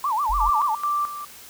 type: tone with vibrato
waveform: sine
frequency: 1005 Hz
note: B5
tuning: 30 cents sharp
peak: -20 dBFS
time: 0.04-0.75 s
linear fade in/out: 2 ms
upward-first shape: sine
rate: 7 Hz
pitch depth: 290 cents each way
type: tone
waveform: sine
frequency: 45.58 Hz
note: F#1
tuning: 25 cents flat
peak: -24 dBFS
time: 0.29-0.5 s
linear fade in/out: 10 ms
type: tone with tremolo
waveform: sine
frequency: 1174.7 Hz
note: D6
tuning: in tune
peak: -20 dBFS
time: 0.4-1.25 s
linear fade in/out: 5 ms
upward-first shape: square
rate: 2.3 Hz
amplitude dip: 70%
effects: white hiss -44 dBFS RMS until 1.49 s